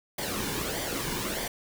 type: noise with flanger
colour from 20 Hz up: pink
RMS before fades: -32 dBFS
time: 0.18-1.48 s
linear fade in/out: 5 ms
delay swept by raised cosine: 0.74 to 1.58 ms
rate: 1.6 Hz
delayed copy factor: -0.6
effects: none